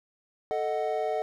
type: chord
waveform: triangle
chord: D# diminished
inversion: second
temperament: equal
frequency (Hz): 440 / 622.3 / 740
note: A4 / D#5 / F#5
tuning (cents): 0 / 0 / 0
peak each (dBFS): -29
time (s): 0.51-1.22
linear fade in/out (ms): 0
effects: none